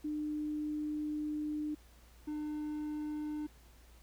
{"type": "tone pair in turn", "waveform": ["sine", "triangle"], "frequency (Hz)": [301.3, 301.3], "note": ["D4", "D4"], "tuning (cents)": [44, 44], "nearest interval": "unison", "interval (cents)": 0, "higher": "neither", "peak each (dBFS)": [-34, -34], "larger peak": "neither", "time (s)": [[0.04, 1.75], [2.27, 3.47]], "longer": "first", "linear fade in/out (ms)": 10, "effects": ["added 58 Hz sine -58 dBFS peak until 4.02 s", "pink hiss -64 dBFS RMS until 4.02 s"]}